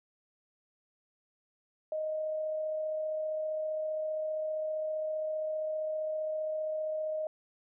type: tone with amplitude modulation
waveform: sine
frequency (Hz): 622.3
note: D#5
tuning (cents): 0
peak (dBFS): -30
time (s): 1.92-7.27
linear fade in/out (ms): 2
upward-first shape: sine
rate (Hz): 35.2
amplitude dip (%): 25
effects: none